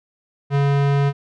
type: tone with low-pass filter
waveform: square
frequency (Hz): 140.9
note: C#3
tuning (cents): +29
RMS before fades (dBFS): -17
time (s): 0.5-1.13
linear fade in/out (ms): 50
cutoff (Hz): 3000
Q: 0.54
effects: none